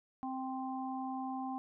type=harmonic tone; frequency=261.6 Hz; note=C4; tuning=in tune; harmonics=1 / 3 / 4; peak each=-39 / -40 / -46 dBFS; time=0.23-1.58 s; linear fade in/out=0 ms; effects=none